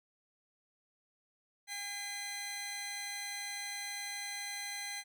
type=tone pair together; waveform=15% pulse; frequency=808.4 / 2037 Hz; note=G#5 / C7; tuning=-47 / -47 cents; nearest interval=octave + major third; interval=1600 cents; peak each=-39 / -34 dBFS; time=1.67-5.04 s; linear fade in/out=50 ms; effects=none